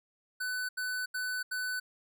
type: tone bursts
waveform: square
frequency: 1500 Hz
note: F#6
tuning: 23 cents sharp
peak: -33 dBFS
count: 4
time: 0.4-1.8 s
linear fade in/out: 10 ms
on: 290 ms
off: 80 ms
effects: none